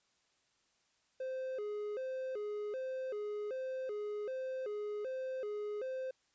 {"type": "tone with vibrato", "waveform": "triangle", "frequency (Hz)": 466.2, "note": "A#4", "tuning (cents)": 0, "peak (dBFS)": -35, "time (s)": [1.2, 6.11], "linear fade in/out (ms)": 5, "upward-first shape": "square", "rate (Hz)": 1.3, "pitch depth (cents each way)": 190, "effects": ["white hiss -75 dBFS RMS until 6.34 s", "resampled to 16000 Hz"]}